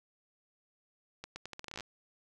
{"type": "accelerating click train", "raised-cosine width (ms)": 0.2, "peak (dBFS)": -25, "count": 14, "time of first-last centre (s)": [1.24, 1.807], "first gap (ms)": 120, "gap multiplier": 0.8, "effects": []}